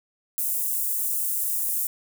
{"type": "high-pass noise", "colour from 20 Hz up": "white", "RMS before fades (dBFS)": -26, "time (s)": [0.38, 1.87], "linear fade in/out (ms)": 0, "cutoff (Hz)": 8700, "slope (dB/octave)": 24, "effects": []}